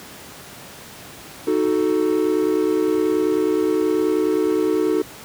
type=chord; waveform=triangle; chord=D# diminished; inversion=none; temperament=equal; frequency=311.1 / 370 / 440 Hz; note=D#4 / F#4 / A4; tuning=0 / 0 / 0 cents; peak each=-19 dBFS; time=1.47-5.02 s; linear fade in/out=5 ms; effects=pink hiss -39 dBFS RMS until 5.24 s + high-pass 100 Hz 12 dB/octave